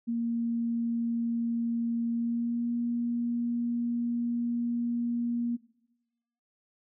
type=tone with pitch glide; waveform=sine; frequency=233.1 to 237.4 Hz; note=A#3 to A#3; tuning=0 to +32 cents; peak=-27 dBFS; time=0.07-5.57 s; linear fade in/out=20 ms; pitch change=+32 cents; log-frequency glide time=2.1-2.73 s; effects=noise-tail reverb RT60 1.0 s tail -20 dB re dry